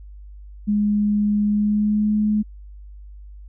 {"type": "tone with pitch glide", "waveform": "sine", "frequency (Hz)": [207.7, 211.5], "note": ["G#3", "G#3"], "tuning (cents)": [0, 32], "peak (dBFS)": -16, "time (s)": [0.67, 2.43], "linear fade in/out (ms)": 20, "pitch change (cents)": 32, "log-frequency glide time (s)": [1.47, 2.13], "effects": ["added 50 Hz sine -37 dBFS peak until 3.48 s"]}